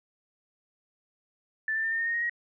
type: tone with pitch steps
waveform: sine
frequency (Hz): 1760 / 1778.4 / 1797 / 1815.8 / 1834.7 / 1853.9 / 1873.3 / 1892.9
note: A6 / A6 / A6 / A#6 / A#6 / A#6 / A#6 / A#6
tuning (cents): 0 / +18 / +36 / -46 / -28 / -10 / +8 / +26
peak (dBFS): -26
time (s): 1.68-2.296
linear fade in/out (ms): 2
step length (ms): 77
effects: none